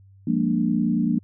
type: chord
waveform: sine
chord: Bb dominant seventh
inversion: second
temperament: equal with one note detuned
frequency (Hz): 174.61 / 203.4 / 233.1 / 293.7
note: F3 / Ab3 / Bb3 / D4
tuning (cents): 0 / -36 / 0 / 0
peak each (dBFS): -25 / -26 / -22 / -26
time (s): 0.27-1.19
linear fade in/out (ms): 5
effects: added 97 Hz sine -48 dBFS peak until 1.23 s